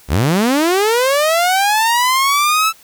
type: linear sweep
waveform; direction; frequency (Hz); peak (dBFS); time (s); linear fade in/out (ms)
sawtooth; up; 55 to 1326; -8; 0.08-2.73; 50
effects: white hiss -46 dBFS RMS until 2.83 s